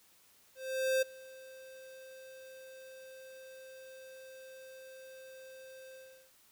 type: tone with ADSR envelope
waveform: square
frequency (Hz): 524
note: C5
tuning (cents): +2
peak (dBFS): -27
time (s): 0.55-6.32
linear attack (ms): 470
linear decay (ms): 12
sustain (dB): -23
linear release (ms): 370
effects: white hiss -65 dBFS RMS until 6.51 s